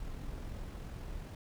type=noise with amplitude modulation; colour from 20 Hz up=brown; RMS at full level=-41 dBFS; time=0-1.35 s; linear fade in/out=2 ms; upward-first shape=sine; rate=42.7 Hz; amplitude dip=30%; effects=none